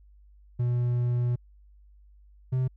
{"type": "tone pair in turn", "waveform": "triangle", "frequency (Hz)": [121.7, 128.66], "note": ["B2", "C3"], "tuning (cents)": [-25, -29], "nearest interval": "minor second", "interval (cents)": 96, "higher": "second", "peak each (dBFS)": -21, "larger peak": "neither", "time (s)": [[0.59, 1.36], [2.52, 2.68]], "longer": "first", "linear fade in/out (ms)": 10, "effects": ["added 50 Hz sine -52 dBFS peak until 2.76 s"]}